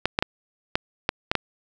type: clicks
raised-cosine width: 0.3 ms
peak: -4 dBFS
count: 7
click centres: 0.056 / 0.189 / 0.225 / 0.755 / 1.091 / 1.315 / 1.353 s
effects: none